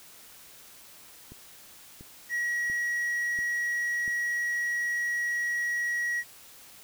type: click train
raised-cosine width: 3 ms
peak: -33 dBFS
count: 5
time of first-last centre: 1.32-4.079 s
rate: 1.45 Hz
type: tone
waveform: triangle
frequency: 1911 Hz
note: A#6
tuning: 43 cents sharp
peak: -25 dBFS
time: 2.29-6.24 s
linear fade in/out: 50 ms
effects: white hiss -51 dBFS RMS until 6.83 s